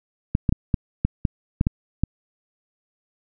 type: clicks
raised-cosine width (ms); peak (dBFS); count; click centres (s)
5; -6; 9; 0.351 / 0.492 / 0.525 / 0.742 / 1.05 / 1.252 / 1.611 / 1.669 / 2.036
effects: none